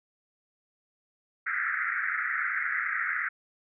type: band-pass noise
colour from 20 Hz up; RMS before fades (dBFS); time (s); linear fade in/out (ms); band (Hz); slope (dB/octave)
white; -30; 1.46-3.29; 10; 1300 to 2100; 96
effects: none